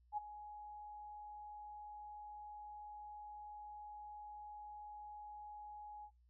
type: tone with ADSR envelope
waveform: sine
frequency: 837 Hz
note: G#5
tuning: 13 cents sharp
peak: -35 dBFS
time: 0.12-6.11 s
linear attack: 53 ms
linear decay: 16 ms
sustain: -14 dB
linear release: 71 ms
effects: noise-tail reverb RT60 0.2 s tail -22 dB re dry + added 60 Hz sine -67 dBFS peak until 6.29 s